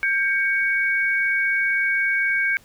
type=tone pair together; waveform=sine; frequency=1584 / 2239 Hz; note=G6 / C#7; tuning=+18 / +17 cents; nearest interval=tritone; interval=599 cents; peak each=-21 dBFS; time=0.03-2.57 s; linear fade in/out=0 ms; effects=pink hiss -53 dBFS RMS until 2.64 s